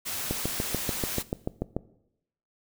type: noise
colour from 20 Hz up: white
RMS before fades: -33 dBFS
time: 0.05-1.23 s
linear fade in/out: 20 ms
type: click train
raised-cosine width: 2 ms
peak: -14 dBFS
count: 11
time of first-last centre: 0.31-1.766 s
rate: 6.87 Hz
effects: noise-tail reverb RT60 0.8 s tail -18 dB re dry